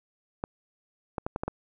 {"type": "clicks", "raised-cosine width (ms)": 1, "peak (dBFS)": -16, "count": 6, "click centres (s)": [0.439, 1.182, 1.265, 1.361, 1.435, 1.48], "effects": []}